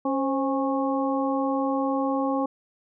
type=harmonic tone with a mistuned harmonic; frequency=273.8 Hz; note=C#4; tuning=21 cents flat; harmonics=1 / 2 / 3 / 4; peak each=-25 / -28 / -30 / -31 dBFS; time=0.05-2.46 s; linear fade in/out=5 ms; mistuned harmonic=2; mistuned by=-58 cents; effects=none